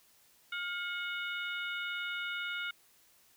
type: harmonic tone with a mistuned harmonic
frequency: 730 Hz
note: F#5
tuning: 24 cents flat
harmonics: 2 / 3 / 4 / 5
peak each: -37 / -41 / -43 / -45 dBFS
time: 0.52-2.71 s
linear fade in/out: 5 ms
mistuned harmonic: 2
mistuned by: -58 cents
effects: white hiss -65 dBFS RMS until 3.36 s